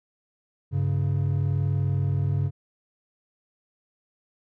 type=tone pair together; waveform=triangle; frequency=98.5 / 139.3 Hz; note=G2 / C#3; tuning=+9 / +9 cents; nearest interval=tritone; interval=600 cents; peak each=-22 dBFS; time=0.71-2.51 s; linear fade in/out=50 ms; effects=tanh soft clip ceiling -12 dBFS